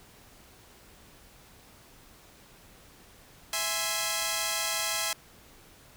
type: chord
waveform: 5% pulse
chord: E augmented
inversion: none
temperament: equal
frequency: 659.3 / 830.6 / 1046.5 Hz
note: E5 / G#5 / B#5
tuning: 0 / 0 / 0 cents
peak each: -21 dBFS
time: 3.53-5.13 s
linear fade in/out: 2 ms
effects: pink hiss -55 dBFS RMS until 5.96 s